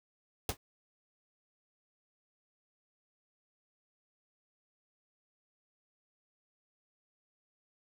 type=noise with exponential decay; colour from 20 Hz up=pink; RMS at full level=-28 dBFS; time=0.49-0.57 s; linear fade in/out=2 ms; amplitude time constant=17 ms; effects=none